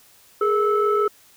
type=tone cluster; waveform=sine; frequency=415.3 / 461.3 / 1307 Hz; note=G#4 / A#4 / E6; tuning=0 / -18 / -15 cents; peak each=-18 / -26 / -20 dBFS; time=0.41-1.08 s; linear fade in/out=5 ms; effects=tanh soft clip ceiling -10 dBFS + white hiss -53 dBFS RMS until 1.36 s